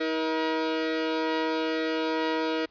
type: tone pair together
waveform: sawtooth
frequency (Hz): 318.7 / 477.5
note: D#4 / A#4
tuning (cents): +42 / +42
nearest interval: perfect fifth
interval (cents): 700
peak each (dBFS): -24 / -25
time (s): 0-2.66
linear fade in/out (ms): 10
effects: pink hiss -62 dBFS RMS until 2.7 s + resampled to 11025 Hz